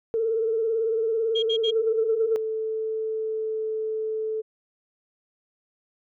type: tone with vibrato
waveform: sine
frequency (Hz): 448.9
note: A4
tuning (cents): +35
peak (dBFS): -21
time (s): 0.14-2.36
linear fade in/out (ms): 0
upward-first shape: triangle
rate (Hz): 18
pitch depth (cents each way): 61
type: tone bursts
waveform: sine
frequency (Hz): 3255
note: G#7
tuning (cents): -36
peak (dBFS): -24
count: 3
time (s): 1.35-1.711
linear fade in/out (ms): 10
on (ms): 77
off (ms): 65
type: tone with pitch glide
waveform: sine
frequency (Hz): 440 to 437.5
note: A4 to A4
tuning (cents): 0 to -10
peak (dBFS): -25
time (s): 1.67-4.42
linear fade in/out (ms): 20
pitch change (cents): -10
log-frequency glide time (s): 2.98-3.7
effects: tanh soft clip ceiling -12 dBFS